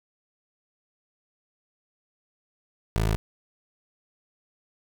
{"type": "tone", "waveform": "20% pulse", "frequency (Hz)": 54, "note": "A1", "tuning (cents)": -32, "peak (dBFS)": -17, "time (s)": [2.96, 3.16], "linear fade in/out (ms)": 0, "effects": ["8-bit"]}